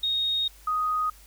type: tone pair in turn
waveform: sine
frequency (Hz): 3729 / 1247.1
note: A#7 / D#6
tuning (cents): 0 / +4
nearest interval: octave + perfect fifth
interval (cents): 1896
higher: first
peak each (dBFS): -23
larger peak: neither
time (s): 0.03-0.48 / 0.67-1.1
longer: first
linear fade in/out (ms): 5
effects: added 50 Hz sine -51 dBFS peak until 1.26 s + white hiss -54 dBFS RMS until 1.26 s